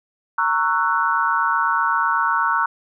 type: chord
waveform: sine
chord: F# dominant seventh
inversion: first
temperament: just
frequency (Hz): 925 / 1110 / 1332 / 1480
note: A#5 / C#6 / E6 / F#6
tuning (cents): -14 / +2 / +18 / 0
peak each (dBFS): -22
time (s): 0.38-2.66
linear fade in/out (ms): 5
effects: none